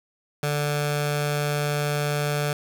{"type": "tone with notch filter", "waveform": "15% pulse", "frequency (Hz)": 146.83, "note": "D3", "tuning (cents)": 0, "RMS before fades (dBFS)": -25, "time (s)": [0.43, 2.53], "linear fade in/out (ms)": 2, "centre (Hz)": 310, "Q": 1.3, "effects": []}